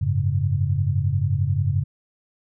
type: chord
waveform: sine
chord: F# suspended second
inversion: none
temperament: equal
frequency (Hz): 92.5 / 103.83 / 138.59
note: F#2 / G#2 / C#3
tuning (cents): 0 / 0 / 0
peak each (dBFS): -23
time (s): 0.01-1.84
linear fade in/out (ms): 10
effects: none